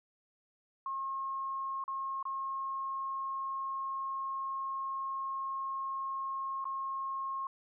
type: tone with dropouts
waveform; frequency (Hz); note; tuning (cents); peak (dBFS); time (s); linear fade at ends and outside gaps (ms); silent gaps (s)
sine; 1078; C#6; -49; -34; 0.86-7.47; 2; 1.84-1.879 / 2.228-2.253 / 6.643-6.653
effects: none